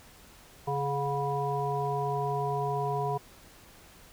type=harmonic tone with a mistuned harmonic; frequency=140 Hz; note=C#3; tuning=18 cents sharp; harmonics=1 / 3 / 5 / 7; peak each=-33 / -33 / -33 / -33 dBFS; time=0.67-3.18 s; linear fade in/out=10 ms; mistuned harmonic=5; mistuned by=+45 cents; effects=pink hiss -54 dBFS RMS until 4.12 s